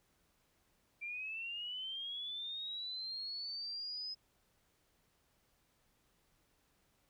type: linear sweep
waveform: sine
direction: up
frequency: 2349 to 5090 Hz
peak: -40 dBFS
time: 1.01-4.15 s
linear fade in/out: 20 ms
effects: pink hiss -75 dBFS RMS until 7.09 s